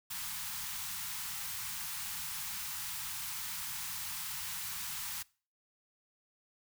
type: band-stop noise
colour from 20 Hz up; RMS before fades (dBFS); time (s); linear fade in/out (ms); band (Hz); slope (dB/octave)
white; -40; 0.1-5.23; 10; 200 to 800; 96
effects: noise-tail reverb RT60 0.4 s tail -23 dB re dry

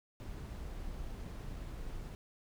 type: noise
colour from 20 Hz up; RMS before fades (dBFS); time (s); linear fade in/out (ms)
brown; -43; 0.2-2.15; 0
effects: none

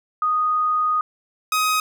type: tone pair in turn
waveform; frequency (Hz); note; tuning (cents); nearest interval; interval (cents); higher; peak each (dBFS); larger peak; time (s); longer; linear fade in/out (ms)
sine / sawtooth; 1241 / 1258.3; D#6 / D#6; -5 / +19; unison; 24; second; -17 / -14; second; 0.22-1.01 / 1.52-1.8; first; 2
effects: none

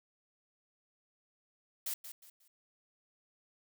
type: noise with echo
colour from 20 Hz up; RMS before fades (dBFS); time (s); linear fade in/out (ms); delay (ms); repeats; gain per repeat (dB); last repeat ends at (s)
blue; -37; 1.86-1.94; 5; 180; 3; -10; 2.48
effects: none

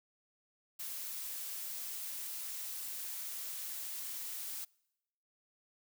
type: noise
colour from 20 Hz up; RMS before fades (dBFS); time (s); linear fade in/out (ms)
blue; -42; 0.79-4.65; 10
effects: noise-tail reverb RT60 0.9 s tail -26 dB re dry

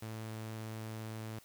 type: tone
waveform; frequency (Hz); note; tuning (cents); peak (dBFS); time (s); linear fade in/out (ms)
sawtooth; 110.3; A2; +5; -37; 0.02-1.39; 5
effects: white hiss -62 dBFS RMS until 1.44 s

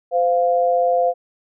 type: tone pair together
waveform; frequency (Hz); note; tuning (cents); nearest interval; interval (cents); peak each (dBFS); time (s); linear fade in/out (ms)
sine; 514.8 / 698.5; C5 / F5; -28 / 0; perfect fourth; 528; -17; 0.11-1.14; 50
effects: none

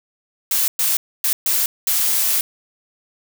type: noise bursts at uneven times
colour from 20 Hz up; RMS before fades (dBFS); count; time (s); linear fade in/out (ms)
blue; -18; 5; 0.51-0.68 / 0.79-0.97 / 1.24-1.33 / 1.46-1.66 / 1.87-2.41; 2
effects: none

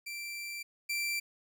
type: tone pair in turn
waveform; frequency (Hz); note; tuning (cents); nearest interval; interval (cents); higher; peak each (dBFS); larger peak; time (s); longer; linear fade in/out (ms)
sawtooth; 2349 / 2349; D7 / D7; 0 / 0; unison; 0; neither; -35 / -28; second; 0.06-0.63 / 0.89-1.2; first; 10
effects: none

